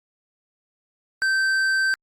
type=tone with tanh clipping; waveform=sine; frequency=1554 Hz; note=G6; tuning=16 cents flat; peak=-20 dBFS; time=1.22-1.94 s; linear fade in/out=0 ms; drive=10 dB; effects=Opus 48 kbps